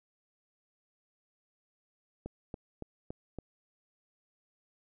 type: click train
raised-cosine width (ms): 2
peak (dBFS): -26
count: 5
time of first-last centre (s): 2.26-3.387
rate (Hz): 3.55
effects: none

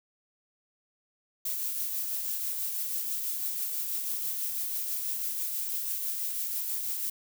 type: noise with tremolo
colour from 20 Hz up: violet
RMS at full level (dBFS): -31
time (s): 1.45-7.1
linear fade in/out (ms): 5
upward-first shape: triangle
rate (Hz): 6.1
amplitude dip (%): 35
effects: none

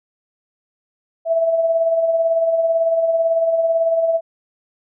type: tone with tremolo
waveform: sine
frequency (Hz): 659.3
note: E5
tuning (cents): 0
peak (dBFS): -12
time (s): 1.25-4.21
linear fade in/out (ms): 50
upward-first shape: sine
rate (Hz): 18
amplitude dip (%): 45
effects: none

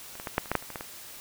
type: clicks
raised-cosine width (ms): 0.5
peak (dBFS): -29 / -23 / -17 / -8 / -27 / -11 / -8 / -29 / -25 / -19 / -21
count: 11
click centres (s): 0.154 / 0.199 / 0.272 / 0.381 / 0.458 / 0.516 / 0.553 / 0.625 / 0.703 / 0.758 / 0.809
effects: white hiss -45 dBFS RMS until 1.2 s

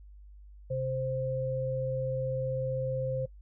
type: tone pair together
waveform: sine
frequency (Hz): 130.82 / 523.3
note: C3 / C5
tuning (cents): 0 / 0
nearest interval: 2 octaves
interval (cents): 2400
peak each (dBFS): -33 / -31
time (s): 0.7-3.26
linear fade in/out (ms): 10
effects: noise-tail reverb RT60 0.1 s tail -22 dB re dry + added 50 Hz sine -48 dBFS peak until 3.41 s

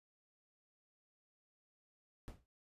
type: noise with exponential decay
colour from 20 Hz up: brown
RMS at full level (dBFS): -44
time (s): 2.28-2.46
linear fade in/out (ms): 0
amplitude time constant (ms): 37
effects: resampled to 32000 Hz

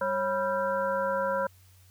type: harmonic tone with a mistuned harmonic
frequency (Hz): 196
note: G3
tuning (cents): 0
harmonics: 1 / 3 / 5 / 7 / 8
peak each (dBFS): -40 / -28 / -31 / -34 / -37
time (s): 0.01-1.47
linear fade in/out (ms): 5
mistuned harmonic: 3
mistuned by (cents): -130
effects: added 92 Hz sine -55 dBFS peak until 1.9 s + white hiss -62 dBFS RMS until 1.9 s

